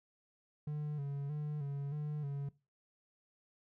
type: tone with vibrato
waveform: triangle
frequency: 145.1 Hz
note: D3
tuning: 21 cents flat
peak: -34 dBFS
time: 0.67-2.49 s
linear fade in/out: 5 ms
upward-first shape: square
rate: 1.6 Hz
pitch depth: 53 cents each way
effects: noise-tail reverb RT60 0.3 s tail -21 dB re dry